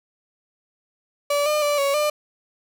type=tone with pitch steps; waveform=35% pulse; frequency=577 / 603 / 584 / 558 / 598 Hz; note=D5 / D5 / D5 / C#5 / D5; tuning=-31 / +46 / -10 / +11 / +31 cents; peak=-17 dBFS; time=1.3-2.1 s; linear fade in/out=5 ms; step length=160 ms; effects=none